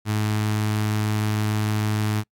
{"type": "tone with notch filter", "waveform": "sawtooth", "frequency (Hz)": 106.5, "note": "G#2", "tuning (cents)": 44, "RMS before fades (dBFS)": -23, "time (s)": [0.05, 2.24], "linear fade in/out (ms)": 50, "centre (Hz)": 540, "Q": 1.7, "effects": ["noise-tail reverb RT60 0.1 s tail -26 dB re dry", "AAC 64 kbps"]}